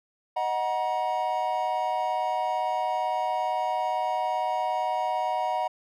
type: chord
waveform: triangle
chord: D# minor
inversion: none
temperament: equal with one note detuned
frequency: 622.3 / 740 / 950.8 Hz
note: D#5 / F#5 / A#5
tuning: 0 / 0 / +34 cents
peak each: -30 / -26 / -27 dBFS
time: 0.36-5.68 s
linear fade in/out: 10 ms
effects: none